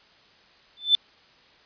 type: tone with exponential growth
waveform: sine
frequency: 3527 Hz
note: A7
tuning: 3 cents sharp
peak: -11 dBFS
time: 0.77-0.95 s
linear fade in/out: 0 ms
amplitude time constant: 38 ms
effects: white hiss -56 dBFS RMS until 1.65 s + resampled to 11025 Hz